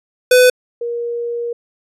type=tone pair in turn; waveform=square / sine; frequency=501 / 472.9 Hz; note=B4 / A#4; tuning=+25 / +25 cents; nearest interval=minor second; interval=100 cents; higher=first; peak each=-7 / -19 dBFS; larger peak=first; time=0.31-0.5 / 0.81-1.53 s; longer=second; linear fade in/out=5 ms; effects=resampled to 32000 Hz